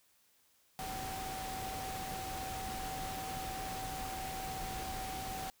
sine tone in noise, 762 Hz, G5, 49 cents flat, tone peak -41 dBFS, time 0.79-5.5 s, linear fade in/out 0 ms, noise pink, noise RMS -43 dBFS, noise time 0.79-5.5 s, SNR -1 dB, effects white hiss -70 dBFS RMS until 5.6 s

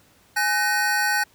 square tone cluster, 831 / 1514 / 1861 Hz, G#5 / F#6 / A#6, +1 / +39 / -3 cents, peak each -26 / -23 / -26 dBFS, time 0.36-1.24 s, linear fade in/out 10 ms, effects pink hiss -57 dBFS RMS until 1.34 s + high-pass 60 Hz 12 dB/octave

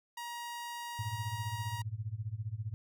sawtooth tone, 949 Hz, A#5, 31 cents sharp, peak -36 dBFS, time 0.17-1.82 s, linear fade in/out 5 ms
sine tone with tremolo, 108.3 Hz, A2, 27 cents flat, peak -32 dBFS, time 0.99-2.74 s, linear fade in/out 0 ms, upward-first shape sine, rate 15 Hz, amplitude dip 90%
effects none

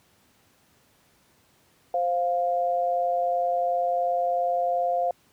sine tone pair together, 523.3 / 700.5 Hz, C5 / F5, 0 / +5 cents, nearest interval perfect fourth, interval 505 cents, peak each -27 / -23 dBFS, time 1.94-5.11 s, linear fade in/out 2 ms, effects pink hiss -62 dBFS RMS until 5.32 s + high-pass 80 Hz 12 dB/octave

